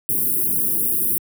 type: band-stop noise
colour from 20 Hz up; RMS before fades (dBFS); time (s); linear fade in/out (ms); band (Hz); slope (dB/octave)
white; -20; 0.09-1.18; 0; 400 to 10000; 48
effects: high-pass 100 Hz 12 dB/octave